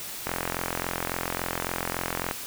click train, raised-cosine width 0.5 ms, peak -12 dBFS, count 90, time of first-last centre 0.27-2.311 s, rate 43.6 Hz, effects white hiss -37 dBFS RMS until 2.46 s

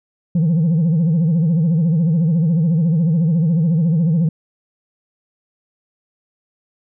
sine tone with vibrato, 164.2 Hz, E3, 6 cents flat, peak -10 dBFS, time 0.35-4.29 s, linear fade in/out 5 ms, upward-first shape sine, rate 14 Hz, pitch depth 140 cents each way, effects tanh soft clip ceiling -11 dBFS

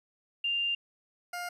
sine / 20% pulse tone pair in turn, 2794 / 706.6 Hz, F7 / F5, 0 / +20 cents, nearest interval 2 octaves, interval 2380 cents, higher first, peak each -27 / -30 dBFS, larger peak first, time 0.44-0.75 / 1.33-1.49 s, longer first, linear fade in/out 5 ms, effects resampled to 32000 Hz + 11-bit

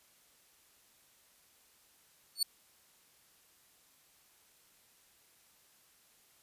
sawtooth tone with exponential growth, 4446 Hz, C#8, 4 cents sharp, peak -21 dBFS, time 2.35-2.43 s, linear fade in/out 5 ms, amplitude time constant 17 ms, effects white hiss -66 dBFS RMS until 6.42 s + resampled to 32000 Hz

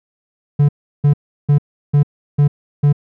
triangle tone bursts, 144.8 Hz, D3, 24 cents flat, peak -6 dBFS, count 6, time 0.59-2.928 s, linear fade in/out 10 ms, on 98 ms, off 350 ms, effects none

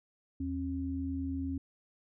sine tone pair together, 80.6 / 270.2 Hz, E2 / C#4, -38 / -44 cents, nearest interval octave + major sixth, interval 2094 cents, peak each -37 / -34 dBFS, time 0.4-1.58 s, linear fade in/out 5 ms, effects none

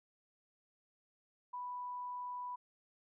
sine tone, 987.8 Hz, B5, in tune, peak -40 dBFS, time 1.53-2.56 s, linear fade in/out 10 ms, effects none

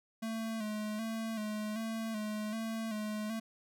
square tone with vibrato, 218.3 Hz, A3, 13 cents flat, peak -36 dBFS, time 0.22-3.4 s, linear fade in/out 10 ms, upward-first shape square, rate 1.3 Hz, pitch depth 45 cents each way, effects none

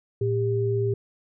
sine tone pair together, 113.6 / 398.3 Hz, A#2 / G4, -44 / +28 cents, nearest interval octave + minor seventh, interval 2172 cents, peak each -24 dBFS, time 0.21-0.94 s, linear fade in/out 5 ms, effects none

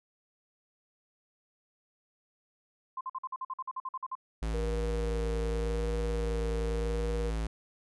sine tone bursts, 1046 Hz, C6, 1 cent flat, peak -33 dBFS, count 14, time 2.97-4.153 s, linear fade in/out 5 ms, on 39 ms, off 49 ms
square tone, 55 Hz, A1, in tune, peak -31 dBFS, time 4.42-7.47 s, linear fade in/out 5 ms
sine tone with vibrato, 469.9 Hz, A#4, 14 cents sharp, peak -34 dBFS, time 4.53-7.31 s, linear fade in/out 20 ms, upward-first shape sine, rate 0.86 Hz, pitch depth 23 cents each way
effects resampled to 24000 Hz

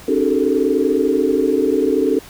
sine tone cluster, 271 / 304.4 / 379.6 / 428.9 / 449.4 Hz, C#4 / D#4 / F#4 / A4 / A4, -39 / -38 / +44 / -44 / +37 cents, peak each -20 dBFS, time 0.08-2.19 s, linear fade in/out 5 ms, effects pink hiss -40 dBFS RMS until 2.29 s

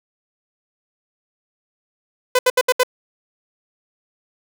sawtooth tone bursts, 504 Hz, B4, 35 cents sharp, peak -8 dBFS, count 5, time 2.35-2.834 s, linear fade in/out 5 ms, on 40 ms, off 71 ms, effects none

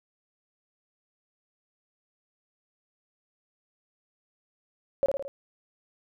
sine tone with echo, 554 Hz, C#5, 1 cent flat, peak -19 dBFS, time 5.03-5.06 s, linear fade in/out 0 ms, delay 55 ms, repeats 4, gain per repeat -4 dB, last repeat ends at 5.28 s, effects none

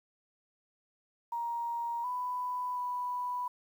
sine tone with pitch steps, 939 / 994 / 988 Hz, A#5 / B5 / B5, +12 / +11 / 0 cents, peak -32 dBFS, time 1.32-3.48 s, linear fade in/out 5 ms, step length 720 ms, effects 10-bit

